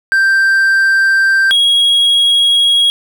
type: tone pair in turn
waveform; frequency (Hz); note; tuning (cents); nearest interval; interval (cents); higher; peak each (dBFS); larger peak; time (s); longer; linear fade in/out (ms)
triangle; 1571 / 3304; G6 / G#7; +3 / -10; octave + minor second; 1287; second; -6; neither; 0.12-1.51 / 1.51-2.9; neither; 0
effects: none